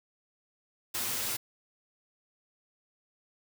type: noise with comb filter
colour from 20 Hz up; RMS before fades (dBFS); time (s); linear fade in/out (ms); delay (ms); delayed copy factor
white; -33; 0.94-1.37; 10; 8.6; +0.75
effects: none